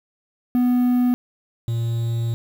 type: tone pair in turn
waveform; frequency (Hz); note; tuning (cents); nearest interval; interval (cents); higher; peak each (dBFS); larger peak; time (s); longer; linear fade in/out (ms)
triangle; 246.9 / 116.05; B3 / A#2; 0 / -7; octave + minor second; 1307; first; -13 / -18; first; 0.55-1.14 / 1.68-2.34; second; 0
effects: 7-bit